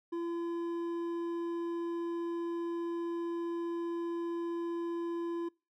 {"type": "tone with hard clipping", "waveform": "triangle", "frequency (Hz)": 339.4, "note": "F4", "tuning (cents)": -49, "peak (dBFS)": -35, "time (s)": [0.12, 5.49], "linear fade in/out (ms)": 10, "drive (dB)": 10, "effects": ["noise-tail reverb RT60 0.3 s tail -26 dB re dry"]}